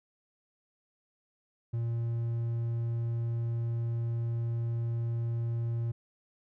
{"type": "tone", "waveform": "triangle", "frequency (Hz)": 116.54, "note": "A#2", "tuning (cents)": 0, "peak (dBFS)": -27, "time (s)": [1.73, 5.92], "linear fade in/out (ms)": 10, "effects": []}